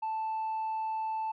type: tone with tanh clipping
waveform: triangle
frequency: 880 Hz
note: A5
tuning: in tune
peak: -31 dBFS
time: 0.02-1.32 s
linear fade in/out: 10 ms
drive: 6 dB
effects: none